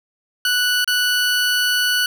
20% pulse tone with dropouts, 1480 Hz, F#6, in tune, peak -11 dBFS, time 0.45-2.06 s, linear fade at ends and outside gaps 2 ms, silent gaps 0.845-0.876 s, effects none

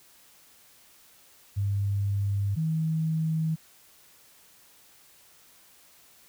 sine tone pair in turn, 100 / 159.57 Hz, G2 / D#3, +35 / +44 cents, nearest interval minor sixth, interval 809 cents, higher second, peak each -24 dBFS, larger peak neither, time 1.56-2.56 / 2.56-3.56 s, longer neither, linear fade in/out 20 ms, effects white hiss -57 dBFS RMS until 6.28 s

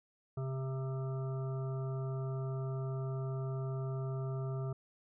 harmonic tone, 132.5 Hz, C3, 22 cents sharp, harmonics 1 / 3 / 5 / 7 / 9 / 10, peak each -35 / -44 / -48 / -59 / -53 / -56 dBFS, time 0.37-4.73 s, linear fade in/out 5 ms, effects none

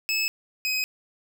25% pulse tone pair in turn, 2600 / 2523 Hz, E7 / D#7, -24 / +23 cents, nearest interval minor second, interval 53 cents, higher first, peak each -19 / -20 dBFS, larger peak first, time 0.09-0.28 / 0.65-0.84 s, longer neither, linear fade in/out 0 ms, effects none

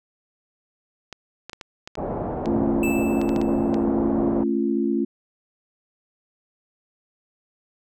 clicks, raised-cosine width 0.2 ms, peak -18 dBFS, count 12, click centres 1.127 / 1.496 / 1.532 / 1.612 / 1.875 / 1.954 / 2.458 / 3.215 / 3.292 / 3.362 / 3.415 / 3.743 s
white low-pass noise, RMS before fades -28 dBFS, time 1.97-4.44 s, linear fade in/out 10 ms, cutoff 760 Hz, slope 24 dB/octave
sine chord, A augmented, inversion none, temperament just, 220 / 275 / 343.8 Hz, A3 / C#4 / E#4, 0 / -14 / -27 cents, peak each -24 dBFS, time 2.46-5.05 s, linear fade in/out 10 ms
square tone with exponential decay, 2637 Hz, E7, in tune, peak -26 dBFS, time 2.83-3.85 s, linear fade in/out 2 ms, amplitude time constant 220 ms
effects none

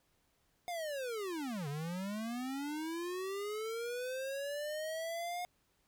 square linear two-way sweep, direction down then up, 719 to 138.59 to 719 Hz, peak -38 dBFS, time 0.68-5.45 s, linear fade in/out 0 ms, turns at 1.68 s, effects pink hiss -75 dBFS RMS until 5.87 s

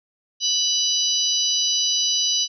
harmonic tone with a mistuned harmonic, 988 Hz, B5, in tune, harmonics 3 / 4 / 5 / 6, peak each -24 / -24 / -24 / -24 dBFS, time 0.4-2.48 s, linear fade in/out 50 ms, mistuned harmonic 5, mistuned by -18 cents, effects none

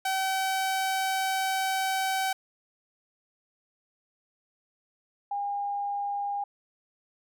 sawtooth / sine tone pair in turn, 765 / 809 Hz, G5 / G#5, -42 / -46 cents, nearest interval minor second, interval 96 cents, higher second, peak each -22 / -28 dBFS, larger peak first, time 0.05-2.33 / 5.31-6.44 s, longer first, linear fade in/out 5 ms, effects none

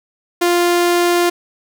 sawtooth tone, 349.2 Hz, F4, in tune, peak -8 dBFS, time 0.41-1.3 s, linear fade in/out 10 ms, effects none

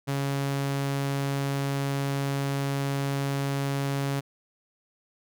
sawtooth tone, 138.9 Hz, C#3, 4 cents sharp, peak -22 dBFS, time 0.07-4.21 s, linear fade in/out 20 ms, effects none

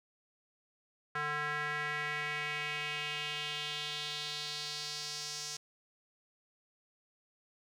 square tone with band-pass filter sweep, 149.1 Hz, D3, 27 cents sharp, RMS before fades -38 dBFS, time 1.15-5.57 s, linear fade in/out 5 ms, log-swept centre 1500 to 5800 Hz, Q 2.8, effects none

